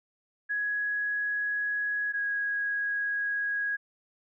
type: tone pair in turn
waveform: sine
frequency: 1671 / 1652.8 Hz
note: G#6 / G#6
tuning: +10 / -9 cents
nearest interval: unison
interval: 19 cents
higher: first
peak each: -27 dBFS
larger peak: neither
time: 0.49-2.13 / 2.13-3.77 s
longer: neither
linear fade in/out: 20 ms
effects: none